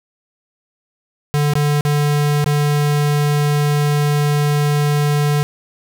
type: tone with dropouts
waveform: square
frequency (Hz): 146.83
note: D3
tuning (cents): 0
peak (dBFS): -14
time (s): 1.34-5.43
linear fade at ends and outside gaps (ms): 0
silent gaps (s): 1.536-1.554 / 1.809-1.851 / 2.443-2.461
effects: none